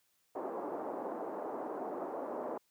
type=band-pass noise; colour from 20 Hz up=pink; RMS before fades=-40 dBFS; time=0.35-2.58 s; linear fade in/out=5 ms; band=310 to 940 Hz; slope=24 dB/octave; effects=white hiss -75 dBFS RMS until 2.7 s + high-pass 60 Hz 12 dB/octave

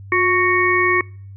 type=harmonic tone with a mistuned harmonic; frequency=370 Hz; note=F#4; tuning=in tune; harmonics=1 / 3 / 5 / 6; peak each=-19 / -19 / -19 / -19 dBFS; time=0.12-1.01 s; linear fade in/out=2 ms; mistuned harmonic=1; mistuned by=-49 cents; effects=noise-tail reverb RT60 0.5 s tail -26 dB re dry + added 98 Hz sine -34 dBFS peak until 1.36 s

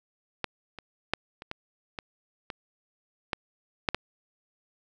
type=clicks; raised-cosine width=0.3 ms; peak=-12 / -25 / -8 / -25 / -18 / -19 / -19 / -11 / -7 / -11 dBFS; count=10; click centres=0.443 / 0.787 / 1.136 / 1.421 / 1.514 / 1.988 / 2.502 / 3.332 / 3.888 / 3.946 s; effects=none

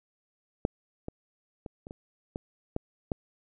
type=clicks; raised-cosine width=2 ms; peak=-11 / -22 / -25 / -29 / -27 / -20 / -16 / -15 dBFS; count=8; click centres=0.651 / 1.084 / 1.662 / 1.869 / 1.909 / 2.359 / 2.764 / 3.118 s; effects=none

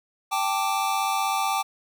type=chord; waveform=square; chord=G suspended second; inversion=none; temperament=equal; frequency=784 / 880 / 1174.7 Hz; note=G5 / A5 / D6; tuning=0 / 0 / 0 cents; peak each=-27 / -29 / -28 dBFS; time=0.31-1.63 s; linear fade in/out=20 ms; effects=none

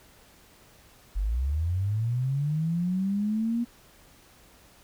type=linear sweep; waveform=sine; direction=up; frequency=44.03 to 240 Hz; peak=-24 dBFS; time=1.15-3.65 s; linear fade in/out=20 ms; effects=pink hiss -56 dBFS RMS until 4.83 s

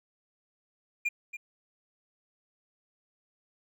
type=tone with echo; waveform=triangle; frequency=2409 Hz; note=D7; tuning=43 cents sharp; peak=-24 dBFS; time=1.05-1.09 s; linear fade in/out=10 ms; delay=280 ms; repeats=1; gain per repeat=-11 dB; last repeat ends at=1.37 s; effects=none

